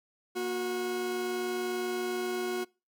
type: tone pair together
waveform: 40% pulse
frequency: 236.2 / 364.4 Hz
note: A#3 / F#4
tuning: +23 / -26 cents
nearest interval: minor sixth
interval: 751 cents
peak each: -39 / -30 dBFS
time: 0.35-2.65 s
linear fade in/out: 20 ms
effects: noise-tail reverb RT60 0.3 s tail -25 dB re dry